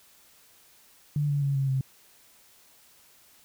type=tone with pitch steps; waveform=sine; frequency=146.83 / 143.23 / 139.71 / 136.29 / 132.94 Hz; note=D3 / D3 / C#3 / C#3 / C3; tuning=0 / -43 / +14 / -29 / +28 cents; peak=-23 dBFS; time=1.16-1.81 s; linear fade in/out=2 ms; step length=130 ms; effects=white hiss -58 dBFS RMS until 3.44 s